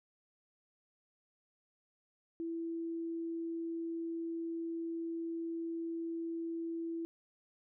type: tone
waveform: sine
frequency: 331.9 Hz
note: E4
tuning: 12 cents sharp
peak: -36 dBFS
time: 2.4-7.05 s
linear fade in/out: 0 ms
effects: none